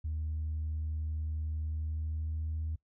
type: tone with pitch glide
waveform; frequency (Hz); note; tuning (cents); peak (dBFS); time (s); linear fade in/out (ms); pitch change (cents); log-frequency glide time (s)
sine; 77.78 to 78.96; D#2 to D#2; 0 to +26; -31; 0.04-2.76; 10; +26; 1.65-2.63
effects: noise-tail reverb RT60 0.1 s tail -23 dB re dry + tanh soft clip ceiling -29 dBFS